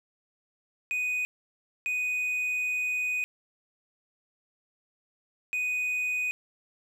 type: tone bursts at uneven times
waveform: triangle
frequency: 2489 Hz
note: D#7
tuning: in tune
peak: -25 dBFS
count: 3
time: 0.91-1.25 / 1.86-3.24 / 5.53-6.31 s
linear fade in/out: 0 ms
effects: none